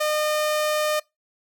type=tone; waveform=sawtooth; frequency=608 Hz; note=D#5; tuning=40 cents flat; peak=-17 dBFS; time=0-1 s; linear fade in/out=10 ms; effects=noise-tail reverb RT60 0.2 s tail -23 dB re dry